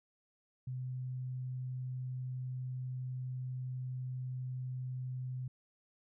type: tone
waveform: sine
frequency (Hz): 127.7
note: C3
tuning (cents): -42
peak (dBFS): -37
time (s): 0.67-5.48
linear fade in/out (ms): 5
effects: none